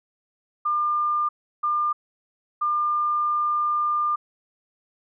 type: tone bursts at uneven times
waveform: sine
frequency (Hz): 1200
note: D6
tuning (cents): +37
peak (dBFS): -20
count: 3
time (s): 0.65-1.29 / 1.63-1.93 / 2.61-4.16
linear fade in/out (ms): 10
effects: none